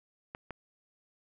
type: clicks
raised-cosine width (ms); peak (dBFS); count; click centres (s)
0.5; -25; 2; 0.349 / 0.507
effects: none